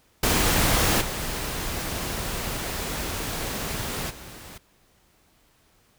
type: noise with level steps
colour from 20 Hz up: pink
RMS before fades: -21 / -30 / -42 dBFS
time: 0.23-4.58 s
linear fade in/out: 5 ms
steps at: 1 / 4.09 s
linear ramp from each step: 20 ms
effects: pink hiss -62 dBFS RMS until 5.98 s